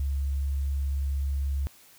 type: tone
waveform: sine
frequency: 69.3 Hz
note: C#2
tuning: in tune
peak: -25 dBFS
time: 0-1.67 s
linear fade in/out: 0 ms
effects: white hiss -55 dBFS RMS until 1.98 s